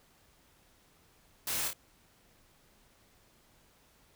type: noise with echo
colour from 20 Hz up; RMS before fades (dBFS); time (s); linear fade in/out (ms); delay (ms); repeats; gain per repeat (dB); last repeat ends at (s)
white; -35; 1.47-1.68; 2; 26; 2; -4; 1.732
effects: pink hiss -65 dBFS RMS until 4.15 s